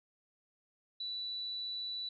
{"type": "tone", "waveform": "sine", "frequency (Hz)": 3957, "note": "B7", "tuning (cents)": 3, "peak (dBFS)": -37, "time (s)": [1, 2.09], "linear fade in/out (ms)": 5, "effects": []}